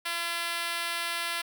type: tone with high-pass filter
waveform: 5% pulse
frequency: 340 Hz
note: F4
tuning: 46 cents flat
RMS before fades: -32 dBFS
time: 0.05-1.42 s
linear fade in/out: 10 ms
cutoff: 820 Hz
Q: 0.68
effects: none